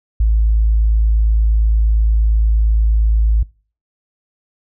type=tone; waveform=sine; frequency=54.3 Hz; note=A1; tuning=22 cents flat; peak=-9 dBFS; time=0.2-3.43 s; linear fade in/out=5 ms; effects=noise-tail reverb RT60 0.4 s tail -24 dB re dry + tanh soft clip ceiling -5 dBFS